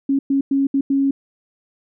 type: tone bursts at uneven times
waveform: sine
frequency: 274.7 Hz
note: C#4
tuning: 16 cents flat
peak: -14 dBFS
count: 5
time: 0.09-0.19 / 0.3-0.41 / 0.51-0.67 / 0.74-0.81 / 0.9-1.11 s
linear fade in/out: 5 ms
effects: none